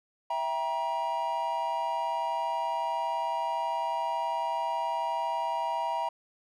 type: chord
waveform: triangle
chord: E diminished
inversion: none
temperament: just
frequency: 659.3 / 791.1 / 949.3 Hz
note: E5 / G5 / Bb5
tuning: 0 / +16 / +31 cents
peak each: -33 / -33 / -28 dBFS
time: 0.3-6.09 s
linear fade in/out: 5 ms
effects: none